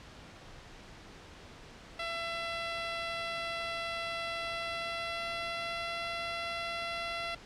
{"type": "tone with pitch glide", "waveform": "10% pulse", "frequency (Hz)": [672, 677.8], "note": ["E5", "E5"], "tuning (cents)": [33, 48], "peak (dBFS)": -26, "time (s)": [1.99, 7.35], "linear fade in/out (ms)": 5, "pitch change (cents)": 15, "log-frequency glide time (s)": [4.46, 6], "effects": ["pink hiss -51 dBFS RMS until 7.45 s", "low-pass 5000 Hz 12 dB/octave"]}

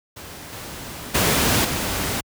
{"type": "noise with level steps", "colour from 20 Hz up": "pink", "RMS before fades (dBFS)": [-37, -34, -18, -24], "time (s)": [0.16, 2.21], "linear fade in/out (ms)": 10, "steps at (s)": [0.52, 1.14, 1.64], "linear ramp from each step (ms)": 10, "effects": ["high-pass 60 Hz 12 dB/octave"]}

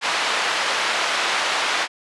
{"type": "band-pass noise", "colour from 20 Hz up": "pink", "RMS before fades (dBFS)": -22, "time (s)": [0.01, 1.88], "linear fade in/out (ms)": 50, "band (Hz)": [860, 4200], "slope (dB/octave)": 12, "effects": ["resampled to 24000 Hz"]}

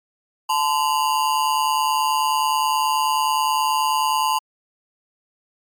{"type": "ring-modulated tone", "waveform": "square", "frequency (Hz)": 950, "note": "A#5", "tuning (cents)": 33, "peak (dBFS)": -15, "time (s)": [0.49, 4.39], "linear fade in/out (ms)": 10, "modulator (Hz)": 74.7, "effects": ["MP3 96 kbps"]}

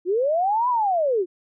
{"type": "linear two-way sweep", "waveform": "sine", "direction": "up then down", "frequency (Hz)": [334.3, 1013, 334.3], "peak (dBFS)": -18, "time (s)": [0.05, 1.26], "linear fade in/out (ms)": 50, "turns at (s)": 0.69, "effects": []}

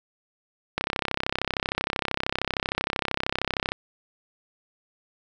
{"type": "click train", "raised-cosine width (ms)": 0.3, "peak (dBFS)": -8, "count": 98, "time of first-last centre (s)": [0.78, 3.719], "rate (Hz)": 33, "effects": []}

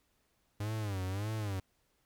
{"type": "tone with vibrato", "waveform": "45% pulse", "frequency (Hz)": 101, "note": "G#2", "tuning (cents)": -48, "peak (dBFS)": -34, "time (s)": [0.6, 1.6], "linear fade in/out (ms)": 5, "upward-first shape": "sine", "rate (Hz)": 1.7, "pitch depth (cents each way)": 150, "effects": ["pink hiss -75 dBFS RMS until 2.05 s"]}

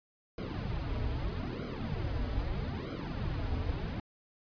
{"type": "noise with flanger", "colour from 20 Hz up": "brown", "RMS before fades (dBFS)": -35, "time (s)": [0.38, 4], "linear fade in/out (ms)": 2, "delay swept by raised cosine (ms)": [1.1, 5.8], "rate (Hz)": 0.79, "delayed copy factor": -0.95, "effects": ["resampled to 11025 Hz"]}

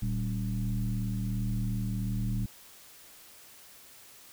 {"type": "tone with frequency modulation", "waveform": "sine", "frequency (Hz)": 116.3, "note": "A#2", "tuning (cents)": -4, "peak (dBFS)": -28, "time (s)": [0.02, 2.46], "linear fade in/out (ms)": 5, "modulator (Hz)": 77.1, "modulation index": 1.2, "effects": ["white hiss -53 dBFS RMS until 4.32 s"]}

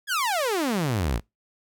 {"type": "exponential sweep", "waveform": "sawtooth", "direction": "down", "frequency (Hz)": [1728, 49], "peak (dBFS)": -19, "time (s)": [0.07, 1.21], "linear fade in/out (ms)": 50, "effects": ["noise-tail reverb RT60 0.2 s tail -24 dB re dry"]}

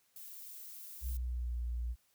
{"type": "noise", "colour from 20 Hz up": "violet", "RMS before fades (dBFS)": -49, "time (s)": [0.16, 1.17], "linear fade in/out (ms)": 2}
{"type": "tone with pitch glide", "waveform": "sine", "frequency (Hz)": [61.7, 59.43], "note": ["B1", "A#1"], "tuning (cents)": [-1, 34], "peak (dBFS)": -34, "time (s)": [1.01, 1.96], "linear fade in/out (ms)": 50, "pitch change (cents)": -65, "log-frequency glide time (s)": [1.21, 1.58]}
{"effects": ["white hiss -73 dBFS RMS until 2.14 s"]}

